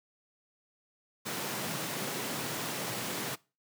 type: high-pass noise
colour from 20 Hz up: pink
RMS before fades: -36 dBFS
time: 1.25-3.36 s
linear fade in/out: 20 ms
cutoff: 120 Hz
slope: 48 dB/octave
effects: noise-tail reverb RT60 0.3 s tail -22 dB re dry